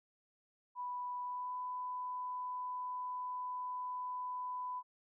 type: tone with pitch glide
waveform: sine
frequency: 987.8 to 998.7 Hz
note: B5 to B5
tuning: 0 to +19 cents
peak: -38 dBFS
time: 0.75-4.83 s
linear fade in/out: 50 ms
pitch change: +19 cents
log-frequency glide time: 1.23-1.55 s
effects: none